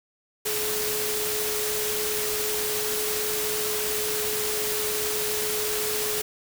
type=tone in noise; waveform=sine; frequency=425.4 Hz; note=G#4; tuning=42 cents sharp; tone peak=-30 dBFS; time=0.45-6.22 s; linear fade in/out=10 ms; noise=white; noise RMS=-28 dBFS; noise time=0.45-6.22 s; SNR=-5 dB; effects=none